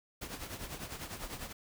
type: noise with tremolo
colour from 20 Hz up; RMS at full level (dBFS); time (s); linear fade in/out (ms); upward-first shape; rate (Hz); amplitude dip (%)
pink; -40; 0.21-1.53; 10; triangle; 10; 75
effects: none